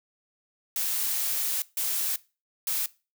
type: noise bursts at uneven times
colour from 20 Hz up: blue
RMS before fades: -28 dBFS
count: 3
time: 0.76-1.62 / 1.77-2.16 / 2.67-2.86 s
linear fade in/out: 2 ms
effects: noise-tail reverb RT60 0.3 s tail -20 dB re dry